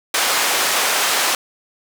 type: band-pass noise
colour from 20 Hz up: pink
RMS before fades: -18 dBFS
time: 0.14-1.35 s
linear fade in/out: 2 ms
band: 730 to 13000 Hz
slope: 12 dB/octave
effects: none